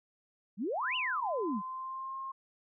sine exponential two-way sweep, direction up then down, 174.61 to 3046 to 174.61 Hz, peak -31 dBFS, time 0.57-1.62 s, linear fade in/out 50 ms, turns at 0.96 s
sine tone with pitch glide, 1021 to 1068.1 Hz, C6 to C6, -43 to +35 cents, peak -37 dBFS, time 0.82-2.32 s, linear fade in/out 10 ms, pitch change +78 cents, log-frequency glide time 1.44-2.17 s
effects none

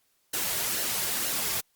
white noise with flanger, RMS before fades -29 dBFS, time 0.33-1.61 s, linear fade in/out 10 ms, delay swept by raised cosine 0.84 to 4.04 ms, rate 2.1 Hz, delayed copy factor -0.55, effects white hiss -70 dBFS RMS until 1.75 s + Opus 48 kbps

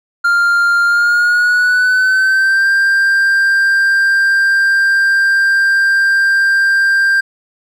triangle tone with pitch glide, 1396.9 to 1586.2 Hz, F6 to G6, 0 to +20 cents, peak -7 dBFS, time 0.24-7.21 s, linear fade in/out 10 ms, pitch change +220 cents, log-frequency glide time 0.86-2.7 s, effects none

